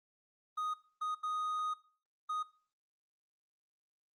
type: tone bursts at uneven times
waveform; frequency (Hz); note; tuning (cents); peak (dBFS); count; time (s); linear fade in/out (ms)
triangle; 1244.5; D#6; 0; -32; 4; 0.57-0.74 / 1.01-1.15 / 1.23-1.74 / 2.29-2.43; 10
effects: noise-tail reverb RT60 0.4 s tail -18 dB re dry + Opus 32 kbps